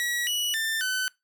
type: tone with pitch steps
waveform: sawtooth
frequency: 1923 / 2936 / 1787 / 1514 Hz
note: B6 / F#7 / A6 / F#6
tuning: -47 / -14 / +26 / +39 cents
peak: -22 dBFS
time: 0-1.08 s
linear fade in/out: 0 ms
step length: 270 ms
effects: noise-tail reverb RT60 0.2 s tail -22 dB re dry